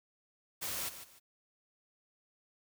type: noise with echo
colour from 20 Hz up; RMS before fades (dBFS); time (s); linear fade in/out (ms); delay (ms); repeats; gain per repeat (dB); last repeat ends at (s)
white; -38; 0.61-0.9; 20; 150; 2; -11; 1.2
effects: none